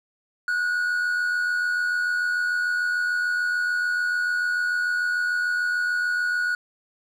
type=tone pair together; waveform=triangle; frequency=1460 / 1546.8 Hz; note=F#6 / G6; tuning=-24 / -24 cents; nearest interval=minor second; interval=100 cents; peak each=-20 / -31 dBFS; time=0.48-6.55 s; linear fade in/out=2 ms; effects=none